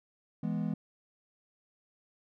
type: chord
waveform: triangle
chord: E major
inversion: none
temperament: equal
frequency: 164.81 / 207.7 / 246.9 Hz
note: E3 / G#3 / B3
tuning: 0 / 0 / 0 cents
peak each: -32 / -32 / -35 dBFS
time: 0.43-0.74 s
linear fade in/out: 5 ms
effects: none